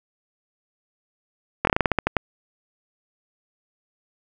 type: slowing click train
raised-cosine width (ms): 0.5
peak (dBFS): -3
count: 11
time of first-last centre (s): 1.65-2.167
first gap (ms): 22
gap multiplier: 1.18
effects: none